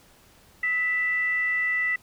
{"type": "tone with frequency modulation", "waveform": "sine", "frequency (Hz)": 1979, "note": "B6", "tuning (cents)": 3, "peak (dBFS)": -22, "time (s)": [0.63, 1.96], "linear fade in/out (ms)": 5, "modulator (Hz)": 690, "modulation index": 0.26, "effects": ["pink hiss -56 dBFS RMS until 2.02 s"]}